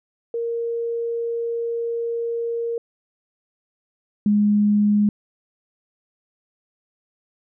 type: tone pair in turn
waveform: sine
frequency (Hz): 465.8 / 207.5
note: A#4 / G#3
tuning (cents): -1 / -1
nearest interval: octave + major second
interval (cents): 1400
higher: first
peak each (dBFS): -22 / -14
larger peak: second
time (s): 0.34-2.78 / 4.26-5.09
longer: first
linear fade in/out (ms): 2
effects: none